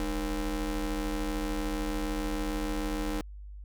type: ring-modulated tone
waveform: 35% pulse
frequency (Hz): 170.6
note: F3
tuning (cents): -40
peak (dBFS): -25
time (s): 0-3.21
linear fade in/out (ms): 0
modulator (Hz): 134
effects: added 50 Hz sine -41 dBFS peak until 3.64 s